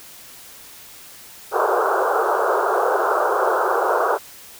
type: band-pass noise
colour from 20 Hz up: pink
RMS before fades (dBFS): -19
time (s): 1.51-4.19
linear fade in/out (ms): 50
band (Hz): 370 to 1500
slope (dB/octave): 96
effects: white hiss -42 dBFS RMS until 4.59 s